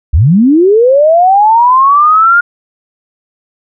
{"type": "linear sweep", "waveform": "sine", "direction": "up", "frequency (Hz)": [58.6, 1428], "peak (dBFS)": -3, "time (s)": [0.13, 2.41], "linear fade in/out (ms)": 10, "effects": []}